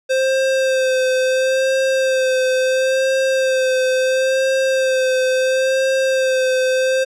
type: tone with vibrato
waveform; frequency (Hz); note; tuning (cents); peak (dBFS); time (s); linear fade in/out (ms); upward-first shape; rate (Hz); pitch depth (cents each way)
square; 523; C5; -1; -15; 0.09-7.05; 20; sine; 0.73; 24
effects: low-pass 8000 Hz 12 dB/octave